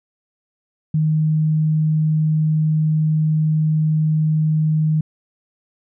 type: tone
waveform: sine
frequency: 155.56 Hz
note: D#3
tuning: in tune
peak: -14 dBFS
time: 0.94-5.01 s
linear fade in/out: 5 ms
effects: none